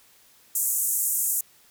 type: band-pass noise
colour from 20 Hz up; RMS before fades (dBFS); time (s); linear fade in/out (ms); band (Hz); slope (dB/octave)
white; -25; 0.55-1.41; 5; 6900 to 15000; 48
effects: white hiss -57 dBFS RMS until 1.7 s